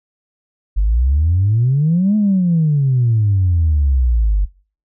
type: exponential two-way sweep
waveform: sine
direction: up then down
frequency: 47.06 to 215.4 to 47.06 Hz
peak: -10 dBFS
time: 0.76-4.46 s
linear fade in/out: 20 ms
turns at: 2.16 s
effects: noise-tail reverb RT60 0.4 s tail -23 dB re dry + tanh soft clip ceiling -7 dBFS